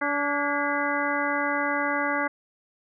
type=harmonic tone with a mistuned harmonic; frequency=287.9 Hz; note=D4; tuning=34 cents flat; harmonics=1 / 2 / 3 / 4 / 5 / 6 / 7; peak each=-31 / -31 / -31 / -31 / -31 / -31 / -31 dBFS; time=0.01-2.28 s; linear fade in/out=10 ms; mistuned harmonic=6; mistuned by=-94 cents; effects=none